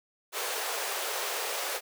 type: high-pass noise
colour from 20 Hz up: pink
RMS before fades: -33 dBFS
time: 0.32-1.81 s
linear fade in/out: 50 ms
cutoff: 410 Hz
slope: 48 dB/octave
effects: none